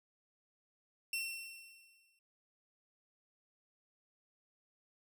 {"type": "tone with exponential decay", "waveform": "sawtooth", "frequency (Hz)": 2708, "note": "E7", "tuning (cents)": 46, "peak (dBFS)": -31, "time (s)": [1.13, 2.19], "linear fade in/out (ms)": 2, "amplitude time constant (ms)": 230, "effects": []}